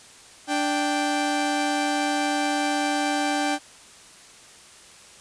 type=tone pair together; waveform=sawtooth; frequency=293.4 / 784 Hz; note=D4 / G5; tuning=-2 / 0 cents; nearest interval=octave + perfect fourth; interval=1702 cents; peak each=-21 / -21 dBFS; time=0.47-3.59 s; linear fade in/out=50 ms; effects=white hiss -48 dBFS RMS until 5.2 s + resampled to 22050 Hz